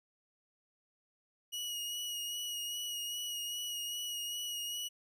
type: tone with vibrato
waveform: sawtooth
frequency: 2901 Hz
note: F#7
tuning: 35 cents flat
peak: -34 dBFS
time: 1.52-4.89 s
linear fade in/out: 20 ms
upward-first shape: sine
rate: 2.5 Hz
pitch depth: 23 cents each way
effects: none

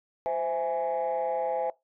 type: chord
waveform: sine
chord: C augmented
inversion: none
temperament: equal with one note detuned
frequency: 517.2 / 659.3 / 830.6 Hz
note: C5 / E5 / G#5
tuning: -20 / 0 / 0 cents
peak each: -29 dBFS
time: 0.26-1.7 s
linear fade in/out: 0 ms
effects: noise-tail reverb RT60 0.2 s tail -21 dB re dry + tanh soft clip ceiling -21 dBFS

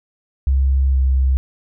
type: tone with pitch glide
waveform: sine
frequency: 67.1 to 65.87 Hz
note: C2 to C2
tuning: +44 to +12 cents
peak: -12 dBFS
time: 0.47-1.37 s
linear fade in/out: 0 ms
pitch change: -32 cents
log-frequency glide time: 0.9-0.97 s
effects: none

